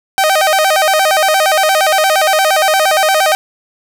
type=tone with vibrato; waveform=sawtooth; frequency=693 Hz; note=F5; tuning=14 cents flat; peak=-5 dBFS; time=0.18-3.35 s; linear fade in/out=0 ms; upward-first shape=square; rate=8.6 Hz; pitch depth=190 cents each way; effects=none